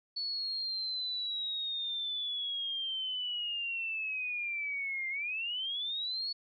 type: linear two-way sweep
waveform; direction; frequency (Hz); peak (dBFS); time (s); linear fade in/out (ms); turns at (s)
sine; down then up; 4435 to 2093 to 4435; -33; 0.16-6.33; 10; 5.09
effects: none